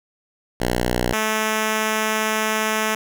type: tone pair in turn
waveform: 5% pulse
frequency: 60.8 / 217.5 Hz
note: B1 / A3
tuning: -26 / -20 cents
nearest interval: octave + minor seventh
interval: 2206 cents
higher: second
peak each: -8 dBFS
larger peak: neither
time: 0.6-1.13 / 1.13-2.95 s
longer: second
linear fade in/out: 5 ms
effects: none